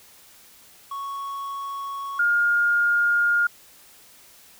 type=tone pair in turn; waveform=triangle / sine; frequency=1108.7 / 1416.9 Hz; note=C#6 / F6; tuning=0 / +25 cents; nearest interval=major third; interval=425 cents; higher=second; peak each=-27 / -17 dBFS; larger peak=second; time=0.91-2.19 / 2.19-3.47 s; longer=neither; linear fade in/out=5 ms; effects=white hiss -51 dBFS RMS until 4.59 s